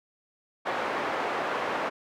pink band-pass noise, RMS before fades -30 dBFS, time 0.65-1.9 s, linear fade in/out 20 ms, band 490 to 1600 Hz, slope 12 dB/octave, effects none

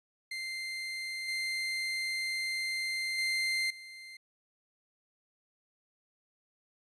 30% pulse tone with level steps, 2088 Hz, C7, 4 cents flat, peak -33 / -29 / -26 / -43 dBFS, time 0.31-4.17 s, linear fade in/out 5 ms, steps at 1.28 / 3.18 / 3.7 s, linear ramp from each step 5 ms, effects resampled to 22050 Hz

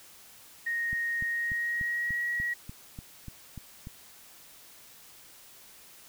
sine tone with pitch glide, 1864.7 to 1910.5 Hz, A#6 to A#6, 0 to +42 cents, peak -28 dBFS, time 0.66-2.54 s, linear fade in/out 10 ms, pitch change +42 cents, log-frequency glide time 1.26-2.23 s
click train, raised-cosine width 5 ms, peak -28 dBFS, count 11, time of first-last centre 0.93-3.871 s, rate 3.4 Hz
effects white hiss -53 dBFS RMS until 6.08 s

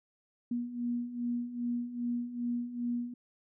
sine beating tone pair, 238.7 / 241.2 Hz, A#3 / B3, +41 / -41 cents, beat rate 2.5 Hz, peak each -38 / -33 dBFS, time 0.51-3.14 s, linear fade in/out 5 ms, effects none

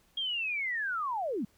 sine linear sweep, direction down, 3272 to 178.9 Hz, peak -30 dBFS, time 0.17-1.45 s, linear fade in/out 5 ms, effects pink hiss -67 dBFS RMS until 1.57 s

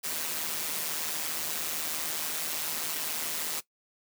white noise with amplitude modulation, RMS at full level -30 dBFS, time 0.03-3.61 s, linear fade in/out 20 ms, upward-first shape sine, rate 156 Hz, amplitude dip 65%, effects noise-tail reverb RT60 0.1 s tail -18 dB re dry + high-pass 150 Hz 12 dB/octave

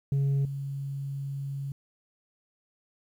sine tone with level steps, 138.59 Hz, C#3, in tune, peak -20 / -31 dBFS, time 0.12-1.72 s, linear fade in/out 2 ms, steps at 0.45 s, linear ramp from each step 2 ms, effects tanh soft clip ceiling -22 dBFS + 10-bit

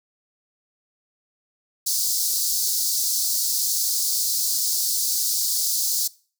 pink high-pass noise, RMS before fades -23 dBFS, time 1.86-6.08 s, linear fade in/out 10 ms, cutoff 4400 Hz, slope 48 dB/octave, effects noise-tail reverb RT60 0.4 s tail -21 dB re dry

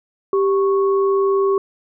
sine tone pair together, 392.3 / 1105 Hz, G4 / C#6, +1 / -6 cents, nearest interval octave + tritone, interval 1793 cents, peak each -14 / -23 dBFS, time 0.33-1.58 s, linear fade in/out 2 ms, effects none

